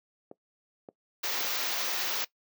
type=clicks; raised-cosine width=2 ms; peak=-25 dBFS; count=4; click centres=0.314 / 0.888 / 1.408 / 1.447 s
type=band-stop noise; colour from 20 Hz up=white; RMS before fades=-31 dBFS; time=1.23-2.25 s; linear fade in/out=10 ms; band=6500 to 15000 Hz; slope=48 dB/octave
effects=noise-tail reverb RT60 0.1 s tail -19 dB re dry + high-pass 400 Hz 12 dB/octave